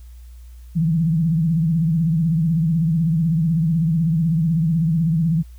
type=tone with vibrato; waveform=sine; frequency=163 Hz; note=E3; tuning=19 cents flat; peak=-15 dBFS; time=0.75-5.43 s; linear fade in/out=20 ms; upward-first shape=triangle; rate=16 Hz; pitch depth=140 cents each way; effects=added 60 Hz sine -37 dBFS peak until 5.58 s + white hiss -58 dBFS RMS until 5.58 s